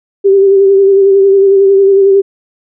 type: tone with vibrato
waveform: sine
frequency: 392 Hz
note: G4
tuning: in tune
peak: -3 dBFS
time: 0.24-2.22 s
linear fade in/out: 20 ms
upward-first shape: sine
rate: 11 Hz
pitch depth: 31 cents each way
effects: none